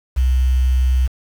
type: tone with quantisation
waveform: sine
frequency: 63.7 Hz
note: C2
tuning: 46 cents flat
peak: -12 dBFS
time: 0.16-1.08 s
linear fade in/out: 20 ms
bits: 6
effects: none